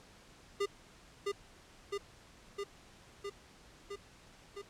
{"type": "tone with echo", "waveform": "square", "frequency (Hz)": 402.5, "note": "G4", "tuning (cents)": 46, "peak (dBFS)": -31, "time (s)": [0.6, 0.66], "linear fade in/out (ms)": 10, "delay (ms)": 660, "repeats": 6, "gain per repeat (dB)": -2, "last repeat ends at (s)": 4.62, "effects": ["pink hiss -59 dBFS RMS until 4.69 s", "low-pass 8000 Hz 12 dB/octave"]}